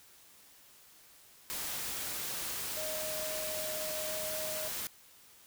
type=tone in noise; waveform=sine; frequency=622.3 Hz; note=D#5; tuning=in tune; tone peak=-39 dBFS; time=2.77-4.68 s; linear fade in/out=0 ms; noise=white; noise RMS=-38 dBFS; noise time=1.5-4.87 s; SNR=-4 dB; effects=white hiss -59 dBFS RMS until 5.46 s